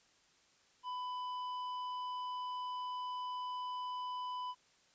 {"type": "tone with hard clipping", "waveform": "sine", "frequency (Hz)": 998, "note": "B5", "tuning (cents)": 18, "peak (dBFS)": -40, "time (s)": [0.83, 4.55], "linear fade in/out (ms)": 50, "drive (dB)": 7, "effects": ["white hiss -69 dBFS RMS until 4.94 s", "resampled to 16000 Hz"]}